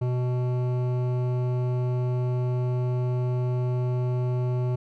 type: tone with hard clipping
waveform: sine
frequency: 124.6 Hz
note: B2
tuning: 16 cents sharp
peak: -25 dBFS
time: 0.01-4.76 s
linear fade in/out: 10 ms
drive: 13 dB
effects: none